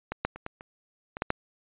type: clicks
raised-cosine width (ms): 0.5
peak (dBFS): -16 / -10 / -26 / -19 / -28 / -20 / -11 / -9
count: 8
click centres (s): 0.12 / 0.25 / 0.36 / 0.464 / 0.609 / 1.169 / 1.221 / 1.304
effects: resampled to 8000 Hz